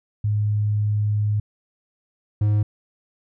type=tone pair in turn; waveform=sine / triangle; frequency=104.9 / 104.9 Hz; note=G#2 / G#2; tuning=+18 / +18 cents; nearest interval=unison; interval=0 cents; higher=neither; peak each=-18 / -14 dBFS; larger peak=second; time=0.24-1.4 / 2.41-2.63 s; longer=first; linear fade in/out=5 ms; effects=none